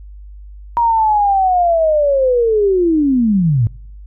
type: linear sweep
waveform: sine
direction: down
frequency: 952 to 104.9 Hz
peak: -10 dBFS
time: 0.77-3.67 s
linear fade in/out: 0 ms
effects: noise-tail reverb RT60 0.6 s tail -23 dB re dry + added 50 Hz sine -32 dBFS peak until 4.06 s